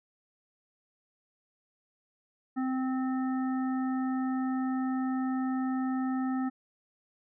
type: harmonic tone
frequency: 260 Hz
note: C4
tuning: 11 cents flat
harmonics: 1 / 3 / 5 / 7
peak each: -28 / -39 / -42 / -47 dBFS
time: 2.56-6.5 s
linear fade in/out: 20 ms
effects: none